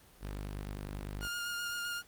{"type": "tone", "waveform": "sawtooth", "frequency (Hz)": 50, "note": "G1", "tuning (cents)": 35, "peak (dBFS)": -34, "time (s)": [0.2, 1.29], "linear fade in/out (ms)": 50}
{"type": "tone with vibrato", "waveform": "sawtooth", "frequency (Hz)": 1416, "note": "F6", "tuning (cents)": 23, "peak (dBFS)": -32, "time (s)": [1.2, 2.03], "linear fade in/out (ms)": 50, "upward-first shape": "sine", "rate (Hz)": 7.7, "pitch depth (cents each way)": 16}
{"effects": ["pink hiss -60 dBFS RMS until 2.07 s", "Opus 24 kbps"]}